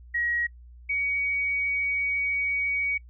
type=tone pair in turn; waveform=sine; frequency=1900 / 2253 Hz; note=A#6 / C#7; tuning=+33 / +28 cents; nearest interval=minor third; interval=295 cents; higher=second; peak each=-24 dBFS; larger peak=neither; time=0.14-0.47 / 0.89-2.98 s; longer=second; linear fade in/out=10 ms; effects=noise-tail reverb RT60 0.1 s tail -24 dB re dry + added 60 Hz sine -45 dBFS peak until 3.09 s